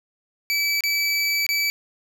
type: tone with dropouts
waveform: 25% pulse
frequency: 2303 Hz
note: D7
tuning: 34 cents flat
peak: -16 dBFS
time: 0.5-1.7 s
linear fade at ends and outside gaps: 0 ms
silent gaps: 0.807-0.837 / 1.465-1.49 s
effects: none